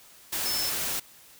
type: tone in noise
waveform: sine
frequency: 5274 Hz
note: E8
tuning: in tune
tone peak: -29 dBFS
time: 0.45-0.7 s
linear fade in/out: 10 ms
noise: white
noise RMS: -30 dBFS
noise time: 0.32-1 s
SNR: -2 dB
effects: white hiss -53 dBFS RMS until 1.39 s